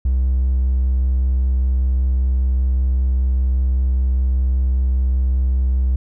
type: tone with vibrato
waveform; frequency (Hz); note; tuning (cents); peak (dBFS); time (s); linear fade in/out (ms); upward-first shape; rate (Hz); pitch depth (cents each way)
triangle; 64.2; C2; -32; -11; 0.05-5.96; 5; sine; 5.1; 9
effects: tanh soft clip ceiling -9 dBFS